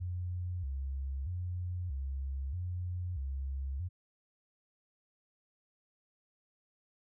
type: tone with vibrato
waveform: sine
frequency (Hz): 77.78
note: D#2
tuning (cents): 0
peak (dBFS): -34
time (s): 0-3.89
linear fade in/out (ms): 20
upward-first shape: square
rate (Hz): 0.79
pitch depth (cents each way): 240
effects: none